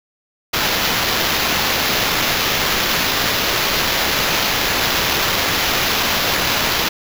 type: noise with sample-and-hold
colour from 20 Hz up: violet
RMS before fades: -18 dBFS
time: 0.53-6.89 s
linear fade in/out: 10 ms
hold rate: 8820 Hz
effects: none